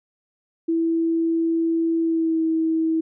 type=tone with pitch glide; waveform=sine; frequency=329.6 to 322.6 Hz; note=E4 to E4; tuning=0 to -37 cents; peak=-18 dBFS; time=0.68-3.01 s; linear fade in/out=10 ms; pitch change=-37 cents; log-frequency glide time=2-2.42 s; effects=none